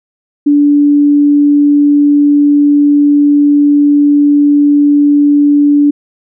sine tone, 290 Hz, D4, 22 cents flat, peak -4 dBFS, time 0.46-5.91 s, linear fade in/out 10 ms, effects none

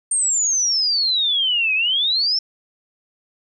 sine exponential two-way sweep, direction down then up, 8790 to 2489 to 5450 Hz, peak -16 dBFS, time 0.11-2.39 s, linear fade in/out 5 ms, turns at 1.74 s, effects none

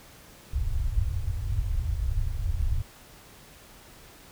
pink low-pass noise, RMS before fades -27 dBFS, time 0.53-2.82 s, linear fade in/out 5 ms, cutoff 110 Hz, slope 48 dB/octave, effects pink hiss -51 dBFS RMS until 4.31 s

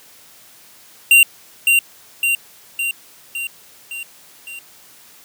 square tone with echo, 2767 Hz, F7, 17 cents flat, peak -7 dBFS, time 1.11-1.23 s, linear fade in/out 2 ms, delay 560 ms, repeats 6, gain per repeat -4 dB, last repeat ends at 4.59 s, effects white hiss -46 dBFS RMS until 5.24 s + high-pass 80 Hz 12 dB/octave

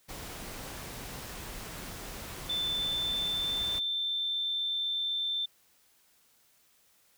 pink noise, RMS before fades -42 dBFS, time 0.08-3.8 s, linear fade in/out 20 ms
sine tone with pitch glide, 3529 to 3556 Hz, A7 to A7, +4 to +18 cents, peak -29 dBFS, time 2.49-5.46 s, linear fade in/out 10 ms, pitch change +14 cents, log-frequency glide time 2.68-3.86 s
effects white hiss -66 dBFS RMS until 7.17 s

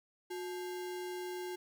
sine tone with sample-and-hold, 361.7 Hz, F#4, 39 cents flat, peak -38 dBFS, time 0.3-1.56 s, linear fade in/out 10 ms, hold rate 1225 Hz, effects none

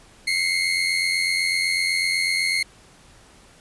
30% pulse tone pair together, 2093 / 2181 Hz, C7 / C#7, 0 / -29 cents, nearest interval minor second, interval 71 cents, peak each -20 dBFS, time 0.27-2.63 s, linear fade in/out 5 ms, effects pink hiss -51 dBFS RMS until 3.6 s + resampled to 24000 Hz

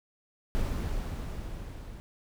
brown noise with level ramp, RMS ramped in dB -29 to -43 dBFS, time 0.55-2 s, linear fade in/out 0 ms, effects none

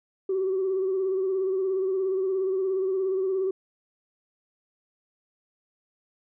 sine tone with vibrato, 380 Hz, F#4, 46 cents sharp, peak -22 dBFS, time 0.29-3.51 s, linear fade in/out 5 ms, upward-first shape sine, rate 17 Hz, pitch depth 41 cents each way, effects tanh soft clip ceiling -19 dBFS

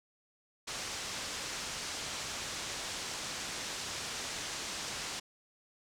white low-pass noise, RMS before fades -40 dBFS, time 0.67-5.2 s, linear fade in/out 10 ms, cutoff 7300 Hz, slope 24 dB/octave, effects none

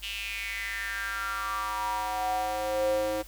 square tone with high-pass filter sweep, 106.3 Hz, G#2, 41 cents sharp, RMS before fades -31 dBFS, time 0.02-3.23 s, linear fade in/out 20 ms, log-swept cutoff 2900 to 430 Hz, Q 6.4, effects added 50 Hz sine -46 dBFS peak until 3.27 s + white hiss -52 dBFS RMS until 3.27 s

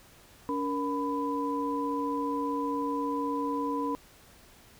sine tone cluster, 284.6 / 469.6 / 998 Hz, C#4 / A#4 / B5, +46 / +13 / +18 cents, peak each -31 / -35 / -32 dBFS, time 0.49-3.95 s, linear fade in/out 0 ms, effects pink hiss -56 dBFS RMS until 4.79 s

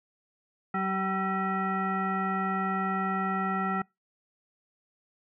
sine tone with frequency modulation, 765 Hz, G5, 42 cents flat, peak -26 dBFS, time 0.74-3.82 s, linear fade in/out 5 ms, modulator 575 Hz, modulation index 1.6, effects noise-tail reverb RT60 0.2 s tail -25 dB re dry

